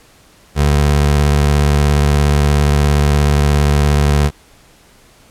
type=tone with vibrato; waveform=25% pulse; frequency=72.8 Hz; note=D2; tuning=15 cents flat; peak=-6 dBFS; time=0.55-4.31 s; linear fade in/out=50 ms; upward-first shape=square; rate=17 Hz; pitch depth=28 cents each way; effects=pink hiss -47 dBFS RMS until 5.3 s + low-pass 12000 Hz 12 dB/octave